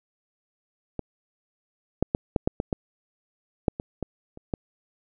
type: clicks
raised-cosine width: 2 ms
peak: -16 / -7 / -8 / -7 / -7 / -12 / -11 / -6 / -17 / -15 / -29 / -13 dBFS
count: 12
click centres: 0.993 / 2.026 / 2.149 / 2.362 / 2.475 / 2.601 / 2.728 / 3.682 / 3.799 / 4.027 / 4.374 / 4.538 s
effects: none